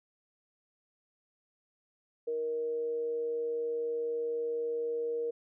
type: tone with amplitude modulation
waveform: sine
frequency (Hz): 470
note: A#4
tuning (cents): +14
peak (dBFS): -29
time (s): 2.27-5.31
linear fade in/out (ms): 10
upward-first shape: sine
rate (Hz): 156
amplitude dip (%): 30
effects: none